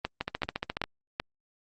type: two click trains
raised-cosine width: 0.3 ms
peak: -14 / -12 dBFS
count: 10 / 4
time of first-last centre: 0.21-0.839 / 0.05-1.199 s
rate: 14.3 / 2.61 Hz
effects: Opus 32 kbps